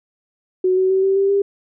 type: tone with pitch steps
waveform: sine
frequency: 370 / 375.6 / 381.3 / 387.1 / 392.9 / 398.9 Hz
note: F#4 / F#4 / G4 / G4 / G4 / G4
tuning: 0 / +26 / -48 / -22 / +4 / +30 cents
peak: -13 dBFS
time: 0.64-1.42 s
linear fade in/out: 5 ms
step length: 130 ms
effects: none